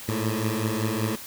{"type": "beating tone pair", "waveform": "15% pulse", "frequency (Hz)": [107.1, 112.3], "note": ["A2", "A2"], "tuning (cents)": [-46, 36], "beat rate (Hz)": 5.2, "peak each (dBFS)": [-21, -21], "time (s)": [0.08, 1.16], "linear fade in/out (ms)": 10, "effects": ["white hiss -40 dBFS RMS until 1.26 s"]}